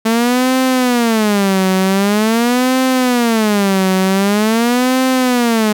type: tone with vibrato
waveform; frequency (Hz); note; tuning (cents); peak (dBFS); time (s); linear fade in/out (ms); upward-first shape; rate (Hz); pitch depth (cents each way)
sawtooth; 220.9; A3; +7; -7; 0.05-5.73; 10; sine; 0.45; 280
effects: none